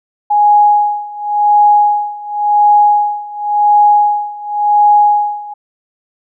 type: tone with tremolo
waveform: sine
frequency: 830.6 Hz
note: G#5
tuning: in tune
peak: -4 dBFS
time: 0.3-5.54 s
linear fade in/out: 10 ms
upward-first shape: sine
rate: 0.92 Hz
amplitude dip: 90%
effects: none